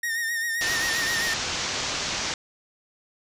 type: tone with vibrato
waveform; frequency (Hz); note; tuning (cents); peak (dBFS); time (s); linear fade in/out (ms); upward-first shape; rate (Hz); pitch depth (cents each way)
45% pulse; 1845; A#6; -18; -25; 0.03-1.34; 5; sine; 7.6; 46
type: low-pass noise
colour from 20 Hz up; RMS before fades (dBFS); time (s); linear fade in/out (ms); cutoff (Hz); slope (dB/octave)
white; -29; 0.61-2.34; 2; 6700; 48
effects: none